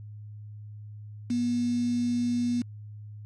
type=tone with quantisation; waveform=sine; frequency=241.3 Hz; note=B3; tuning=40 cents flat; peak=-24 dBFS; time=1.3-2.62 s; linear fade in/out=5 ms; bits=7; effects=added 105 Hz sine -40 dBFS peak until 3.25 s + resampled to 22050 Hz